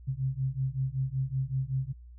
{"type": "beating tone pair", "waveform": "sine", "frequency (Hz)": [130.1, 135.4], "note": ["C3", "C#3"], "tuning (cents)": [-9, -40], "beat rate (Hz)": 5.3, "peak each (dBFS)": -31, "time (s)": [0.07, 1.93], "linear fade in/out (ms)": 20, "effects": ["added 60 Hz sine -46 dBFS peak until 2.18 s"]}